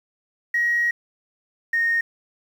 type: tone pair in turn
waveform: sine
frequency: 1895 / 1850.6 Hz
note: A#6 / A#6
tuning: +28 / -13 cents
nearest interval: unison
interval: 41 cents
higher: first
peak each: -17 dBFS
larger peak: neither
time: 0.54-0.91 / 1.73-2.01 s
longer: first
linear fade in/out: 5 ms
effects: tanh soft clip ceiling -13 dBFS + 8-bit